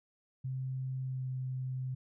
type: tone with pitch glide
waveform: sine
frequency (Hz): 130.81 to 129.38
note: C3 to C3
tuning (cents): 0 to -19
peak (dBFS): -34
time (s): 0.44-1.95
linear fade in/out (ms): 10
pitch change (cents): -19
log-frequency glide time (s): 1.02-1.27
effects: none